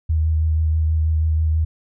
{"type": "tone with vibrato", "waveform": "sine", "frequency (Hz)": 79, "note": "D#2", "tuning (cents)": 27, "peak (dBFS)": -15, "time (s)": [0.09, 1.65], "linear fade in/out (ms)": 10, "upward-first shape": "sine", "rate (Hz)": 6.2, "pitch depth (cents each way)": 19, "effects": []}